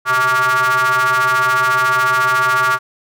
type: ring-modulated tone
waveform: square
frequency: 127.3 Hz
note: C3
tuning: 47 cents flat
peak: -10 dBFS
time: 0.05-2.79 s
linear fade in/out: 50 ms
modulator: 1280 Hz
effects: none